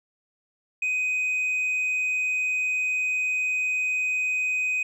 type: tone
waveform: sine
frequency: 2506 Hz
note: D#7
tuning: 12 cents sharp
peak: -20 dBFS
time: 0.82-4.83 s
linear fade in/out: 5 ms
effects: tanh soft clip ceiling -22 dBFS